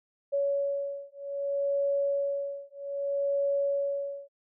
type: beating tone pair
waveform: sine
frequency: 561 / 561.63 Hz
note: C#5 / C#5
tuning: +21 / +23 cents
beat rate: 0.63 Hz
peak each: -30 dBFS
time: 0.32-4.29 s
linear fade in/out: 20 ms
effects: none